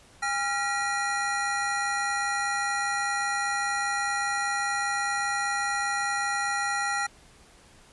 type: tone cluster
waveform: square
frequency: 811 / 1380 / 1915 Hz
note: G#5 / F6 / A#6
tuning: -41 / -21 / +46 cents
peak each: -31 dBFS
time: 0.22-7.07 s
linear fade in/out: 10 ms
effects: pink hiss -55 dBFS RMS until 7.92 s + resampled to 24000 Hz